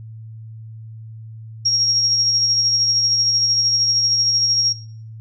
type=tone with tremolo; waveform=sine; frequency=5588 Hz; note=F8; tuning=in tune; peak=-13 dBFS; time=1.65-4.73 s; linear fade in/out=10 ms; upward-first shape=sine; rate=13 Hz; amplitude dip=30%; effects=noise-tail reverb RT60 0.5 s tail -18 dB re dry + added 111 Hz sine -33 dBFS peak until 5.2 s